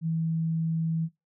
sine tone, 162.7 Hz, E3, 22 cents flat, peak -25 dBFS, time 0.01-1.09 s, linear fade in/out 50 ms, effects noise-tail reverb RT60 0.2 s tail -18 dB re dry

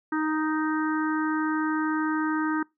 harmonic tone, 311.1 Hz, D#4, in tune, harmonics 1 / 3 / 4 / 5 / 6, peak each -25 / -33 / -33 / -33 / -40 dBFS, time 0.12-2.63 s, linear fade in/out 5 ms, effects noise-tail reverb RT60 0.2 s tail -24 dB re dry

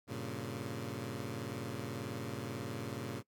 15% pulse chord, G diminished, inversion none, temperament equal, 98 / 116.54 / 138.59 Hz, G2 / Bb2 / Db3, 0 / 0 / 0 cents, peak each -39 / -36 / -37 dBFS, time 0.07-3.23 s, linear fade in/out 50 ms, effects noise-tail reverb RT60 0.1 s tail -22 dB re dry

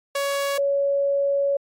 sawtooth / sine tone pair in turn, 560 / 560 Hz, C#5 / C#5, +18 / +18 cents, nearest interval unison, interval 0 cents, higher neither, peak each -18 dBFS, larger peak neither, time 0.15-0.58 / 0.58-1.57 s, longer second, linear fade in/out 5 ms, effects MP3 64 kbps

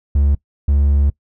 triangle tone pair in turn, 71 / 71 Hz, C#2 / C#2, +42 / +42 cents, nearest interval unison, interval 0 cents, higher neither, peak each -9 dBFS, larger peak neither, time 0.15-0.35 / 0.68-1.1 s, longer second, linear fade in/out 5 ms, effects noise-tail reverb RT60 0.1 s tail -21 dB re dry

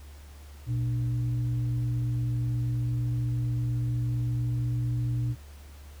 sine tone with frequency modulation, 120.6 Hz, B2, 41 cents flat, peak -25 dBFS, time 0.66-5.36 s, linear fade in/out 50 ms, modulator 177 Hz, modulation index 0.35, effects added 72 Hz sine -44 dBFS peak until 6 s + pink hiss -55 dBFS RMS until 6 s

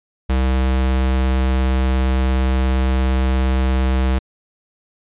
square tone, 64.9 Hz, C2, 13 cents flat, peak -15 dBFS, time 0.29-4.19 s, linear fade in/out 10 ms, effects resampled to 8000 Hz

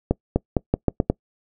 accelerating click train, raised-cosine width 2 ms, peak -4 dBFS, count 7, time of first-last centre 0.11-1.1 s, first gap 250 ms, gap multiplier 0.83, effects noise-tail reverb RT60 0.1 s tail -24 dB re dry

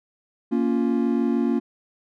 triangle chord, Bb minor, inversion none, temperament just, 233.1 / 279.7 / 349.6 Hz, Bb3 / Db4 / F4, 0 / +16 / +2 cents, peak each -20 / -22 / -24 dBFS, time 0.51-1.6 s, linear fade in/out 20 ms, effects none

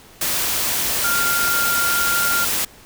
sine tone in noise, 1397 Hz, F6, in tune, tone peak -19 dBFS, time 1.04-2.45 s, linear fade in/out 5 ms, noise white, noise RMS -21 dBFS, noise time 0.21-2.65 s, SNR -1 dB, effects pink hiss -46 dBFS RMS until 2.85 s

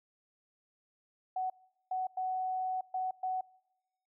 sine tone bursts at uneven times, 746 Hz, F#5, 14 cents sharp, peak -31 dBFS, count 5, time 1.36-1.5 / 1.91-2.07 / 2.17-2.81 / 2.94-3.11 / 3.23-3.41 s, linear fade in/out 5 ms, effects noise-tail reverb RT60 1.0 s tail -25 dB re dry

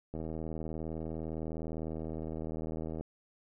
click train, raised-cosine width 2 ms, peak -26 dBFS, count 230, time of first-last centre 0.14-3.01 s, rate 79.8 Hz, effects none

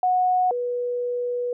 sine tone pair in turn, 733 / 488.3 Hz, F#5 / B4, -16 / -20 cents, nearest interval perfect fifth, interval 704 cents, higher first, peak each -17 / -23 dBFS, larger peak first, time 0.03-0.51 / 0.51-1.53 s, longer second, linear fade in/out 2 ms, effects none

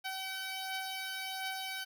10% pulse beating tone pair, 762 / 763.4 Hz, G5 / G5, -49 / -46 cents, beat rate 1.4 Hz, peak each -36 / -30 dBFS, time 0.04-1.85 s, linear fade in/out 20 ms, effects none

